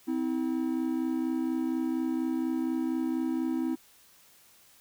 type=tone pair together; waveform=triangle; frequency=257.9 / 322.1 Hz; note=C4 / E4; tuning=-25 / -40 cents; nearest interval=major third; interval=385 cents; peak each=-28 dBFS; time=0.07-3.76 s; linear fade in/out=20 ms; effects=white hiss -59 dBFS RMS until 4.8 s

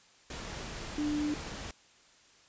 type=tone in noise; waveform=sine; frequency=297.3 Hz; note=D4; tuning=21 cents sharp; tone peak=-29 dBFS; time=0.98-1.34 s; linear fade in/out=2 ms; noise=pink; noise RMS=-41 dBFS; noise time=0.3-1.71 s; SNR=+9 dB; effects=white hiss -61 dBFS RMS until 2.48 s + resampled to 16000 Hz

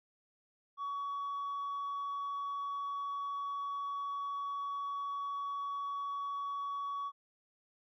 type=tone with tanh clipping; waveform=triangle; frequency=1127 Hz; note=C#6; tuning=28 cents sharp; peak=-36 dBFS; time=0.77-7.12 s; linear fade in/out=50 ms; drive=6 dB; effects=none

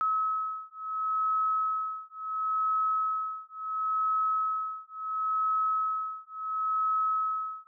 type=beating tone pair; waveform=sine; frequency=1286 / 1286.72 Hz; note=E6 / E6; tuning=-43 / -42 cents; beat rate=0.72 Hz; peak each=-30 / -30 dBFS; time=0.01-7.67 s; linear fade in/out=0 ms; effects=none

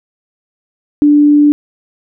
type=tone; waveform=sine; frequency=293.7 Hz; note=D4; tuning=in tune; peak=-4 dBFS; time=1.02-1.52 s; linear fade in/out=0 ms; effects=none

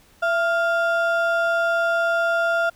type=ring-modulated tone; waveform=triangle; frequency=1036 Hz; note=C6; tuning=17 cents flat; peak=-13 dBFS; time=0.22-2.7 s; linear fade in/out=10 ms; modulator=365 Hz; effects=pink hiss -55 dBFS RMS until 2.75 s

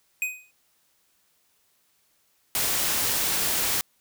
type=tone with exponential decay; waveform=square; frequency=2500 Hz; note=D#7; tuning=8 cents sharp; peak=-22 dBFS; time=0.22-0.51 s; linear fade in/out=1 ms; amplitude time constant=61 ms
type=noise; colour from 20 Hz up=white; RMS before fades=-25 dBFS; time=2.55-3.81 s; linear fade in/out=0 ms
effects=white hiss -67 dBFS RMS until 4 s

